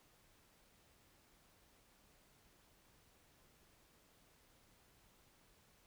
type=silence; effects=pink hiss -70 dBFS RMS until 5.86 s